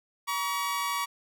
sawtooth tone pair together, 953 / 1133.3 Hz, A#5 / C#6, +38 / +38 cents, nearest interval minor third, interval 300 cents, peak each -29 / -26 dBFS, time 0.27-1.06 s, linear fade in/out 20 ms, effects none

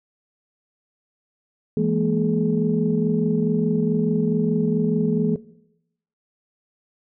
sine tone cluster, 166.4 / 208.7 / 233.4 / 423.8 Hz, E3 / G#3 / A#3 / G#4, +17 / +9 / +2 / +35 cents, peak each -23 dBFS, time 1.77-5.36 s, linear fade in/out 2 ms, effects noise-tail reverb RT60 0.8 s tail -18 dB re dry + tanh soft clip ceiling -7 dBFS

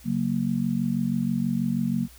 sine chord, F# major, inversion second, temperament just, 138.75 / 185 / 231.2 Hz, C#3 / F#3 / A#3, +2 / 0 / -14 cents, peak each -30 / -27 / -25 dBFS, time 0.04-2.08 s, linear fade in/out 50 ms, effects added 60 Hz sine -49 dBFS peak until 2.18 s + white hiss -52 dBFS RMS until 2.18 s

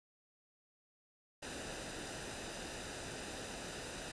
pink noise with comb filter, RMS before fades -45 dBFS, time 1.42-4.12 s, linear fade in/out 10 ms, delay 0.91 ms, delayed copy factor -0.5, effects resampled to 22050 Hz

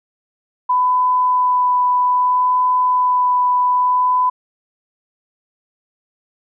sine tone with vibrato, 998 Hz, B5, 18 cents sharp, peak -12 dBFS, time 0.69-4.3 s, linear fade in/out 10 ms, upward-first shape sine, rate 0.62 Hz, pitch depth 9 cents each way, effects none

